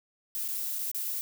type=noise with dropouts; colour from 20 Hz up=violet; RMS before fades=-33 dBFS; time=0.35-1.21 s; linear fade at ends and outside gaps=0 ms; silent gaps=0.479-0.486 / 0.786-0.791 / 0.915-0.947 s; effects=none